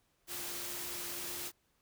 sine tone in noise, 349.2 Hz, F4, in tune, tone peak -52 dBFS, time 0.27-1.52 s, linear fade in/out 50 ms, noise white, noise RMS -41 dBFS, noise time 0.27-1.52 s, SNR -14 dB, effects pink hiss -75 dBFS RMS until 1.81 s

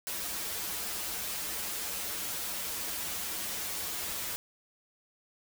white noise with comb filter, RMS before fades -36 dBFS, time 0.07-4.36 s, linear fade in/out 0 ms, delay 7.7 ms, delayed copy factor -0.85, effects none

